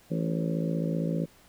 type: harmonic tone with a mistuned harmonic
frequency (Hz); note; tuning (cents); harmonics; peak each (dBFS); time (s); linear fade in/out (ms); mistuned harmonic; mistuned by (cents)
55.4; A1; +13; 3 / 4 / 5 / 6 / 7 / 8 / 9 / 10; -28 / -35 / -35 / -39 / -41 / -41 / -39 / -39; 0.1-1.26; 20; 9; +28
effects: pink hiss -58 dBFS RMS until 1.48 s